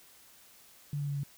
sine tone with pitch steps, 145 / 143.58 / 142.18 / 140.79 Hz, D3 / D3 / C#3 / C#3, -22 / -39 / +44 / +27 cents, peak -31 dBFS, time 0.93-1.234 s, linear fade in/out 2 ms, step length 76 ms, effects white hiss -58 dBFS RMS until 1.37 s

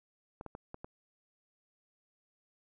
clicks, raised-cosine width 1 ms, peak -29 dBFS, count 5, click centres 0.411 / 0.463 / 0.551 / 0.744 / 0.845 s, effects none

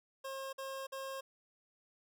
25% pulse tone bursts, 537 Hz, C5, 45 cents sharp, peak -37 dBFS, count 3, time 0.24-1.21 s, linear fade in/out 10 ms, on 290 ms, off 50 ms, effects none

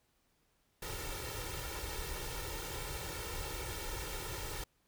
pink noise with comb filter, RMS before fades -41 dBFS, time 0.82-4.64 s, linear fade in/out 5 ms, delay 2.2 ms, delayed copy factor +0.8, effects pink hiss -75 dBFS RMS until 4.87 s

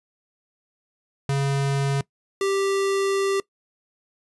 square tone pair in turn, 138.7 / 392.3 Hz, C#3 / G4, +1 / +1 cents, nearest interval octave + tritone, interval 1800 cents, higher second, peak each -21 dBFS, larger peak neither, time 1.29-2.01 / 2.41-3.4 s, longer second, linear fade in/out 2 ms, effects noise-tail reverb RT60 0.1 s tail -21 dB re dry + resampled to 24000 Hz

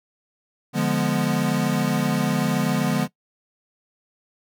square chord, D diminished seventh, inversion none, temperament equal, 146.83 / 174.61 / 207.7 / 246.9 Hz, D3 / F3 / Ab3 / Cb4, 0 / 0 / 0 / 0 cents, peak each -26 dBFS, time 0.73-3.08 s, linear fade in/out 50 ms, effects noise-tail reverb RT60 0.1 s tail -19 dB re dry

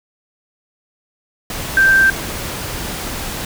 sine tone in noise, 1568 Hz, G6, in tune, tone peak -8 dBFS, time 1.77-2.1 s, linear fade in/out 2 ms, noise pink, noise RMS -25 dBFS, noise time 1.5-3.45 s, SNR +14 dB, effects none

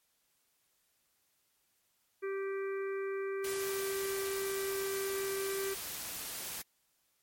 harmonic tone, 390.5 Hz, G4, 7 cents flat, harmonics 1 / 3 / 4 / 5 / 6, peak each -34 / -47 / -48 / -50 / -51 dBFS, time 2.22-5.75 s, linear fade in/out 20 ms
white noise, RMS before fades -41 dBFS, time 3.44-6.62 s, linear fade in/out 5 ms
effects white hiss -75 dBFS RMS until 7.22 s + MP3 64 kbps

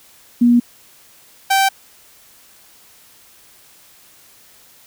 sine / sawtooth tone pair in turn, 240 / 777.5 Hz, B3 / G5, -49 / -14 cents, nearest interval octave + minor sixth, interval 2035 cents, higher second, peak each -8 dBFS, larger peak neither, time 0.41-0.6 / 1.5-1.69 s, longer neither, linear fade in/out 10 ms, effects white hiss -48 dBFS RMS until 4.86 s

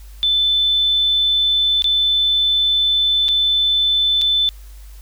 sine tone with dropouts, 3520 Hz, A7, in tune, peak -13 dBFS, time 0.23-4.49 s, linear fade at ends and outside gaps 0 ms, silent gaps 1.821-1.843 / 3.283-3.288 / 4.214-4.218 s, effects added 50 Hz sine -35 dBFS peak until 5.01 s + white hiss -50 dBFS RMS until 5.01 s

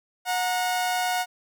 sawtooth tone pair together, 728.1 / 932.3 Hz, F#5 / A#5, -28 / 0 cents, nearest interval major third, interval 428 cents, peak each -20 / -29 dBFS, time 0.25-1.26 s, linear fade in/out 50 ms, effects none

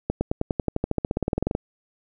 accelerating click train, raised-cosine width 2 ms, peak -9 dBFS, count 22, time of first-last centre 0.1-1.551 s, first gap 110 ms, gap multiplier 0.95, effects none

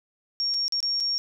sine tone with dropouts, 5540 Hz, F8, 15 cents flat, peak -23 dBFS, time 0.4-1.18 s, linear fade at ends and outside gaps 0 ms, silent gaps 0.54-0.544 / 0.681-0.723 / 0.804-0.828 / 1.001-1.006 s, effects none

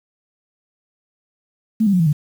sine tone with pitch steps, 220 / 199.42 / 180.77 / 163.86 / 148.54 Hz, A3 / G3 / F#3 / E3 / D3, 0 / +30 / -40 / -10 / +20 cents, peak -12 dBFS, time 1.8-2.13 s, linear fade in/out 10 ms, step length 66 ms, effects 7-bit

